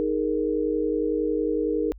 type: chord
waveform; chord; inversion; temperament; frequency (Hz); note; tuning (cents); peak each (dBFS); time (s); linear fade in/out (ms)
sine; D# suspended fourth; none; equal; 311.1 / 415.3 / 466.2; D#4 / G#4 / A#4; 0 / 0 / 0; -26 / -27 / -26; 0-1.92; 0
effects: added 50 Hz sine -42 dBFS peak until 1.98 s